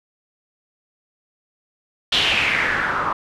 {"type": "noise with low-pass filter sweep", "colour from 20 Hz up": "white", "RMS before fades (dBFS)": -20, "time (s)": [2.12, 3.13], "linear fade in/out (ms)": 5, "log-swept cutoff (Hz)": [3500, 1100], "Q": 4.4, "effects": []}